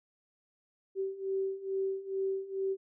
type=beating tone pair; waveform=sine; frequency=384.8 / 387.1 Hz; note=G4 / G4; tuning=-32 / -22 cents; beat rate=2.3 Hz; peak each=-36 / -33 dBFS; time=0.95-2.77 s; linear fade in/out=50 ms; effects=none